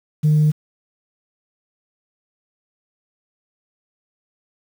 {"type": "tone", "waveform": "sine", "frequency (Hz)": 152.1, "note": "D#3", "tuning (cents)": -39, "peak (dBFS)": -10, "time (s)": [0.23, 0.52], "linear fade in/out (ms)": 20, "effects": ["tanh soft clip ceiling -9 dBFS", "7-bit"]}